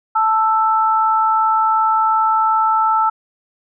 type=tone pair together; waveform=sine; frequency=880 / 1322.7 Hz; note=A5 / E6; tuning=0 / +5 cents; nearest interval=perfect fifth; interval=705 cents; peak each=-15 dBFS; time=0.15-3.1 s; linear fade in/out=10 ms; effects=none